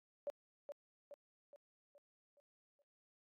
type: tone with echo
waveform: sine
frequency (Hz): 574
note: D5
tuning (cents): -40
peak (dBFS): -38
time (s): 0.27-0.3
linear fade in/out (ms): 0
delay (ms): 420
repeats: 6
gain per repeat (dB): -6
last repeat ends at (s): 2.82
effects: high-pass 300 Hz 12 dB/octave + AAC 64 kbps